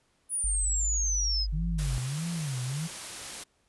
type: exponential sweep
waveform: sine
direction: down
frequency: 9956 to 4978 Hz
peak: -27 dBFS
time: 0.29-1.47 s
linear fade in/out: 50 ms
type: tone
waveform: sine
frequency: 49.84 Hz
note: G1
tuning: 29 cents sharp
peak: -28 dBFS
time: 0.44-1.98 s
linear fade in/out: 0 ms
type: tone with vibrato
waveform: sine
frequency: 146.4 Hz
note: D3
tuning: 5 cents flat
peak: -30 dBFS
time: 1.52-2.88 s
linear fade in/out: 20 ms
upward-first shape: sine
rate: 1.6 Hz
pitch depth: 270 cents each way
type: noise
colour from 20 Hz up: white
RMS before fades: -39 dBFS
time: 1.78-3.44 s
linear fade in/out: 10 ms
effects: pink hiss -70 dBFS RMS until 3.68 s + resampled to 24000 Hz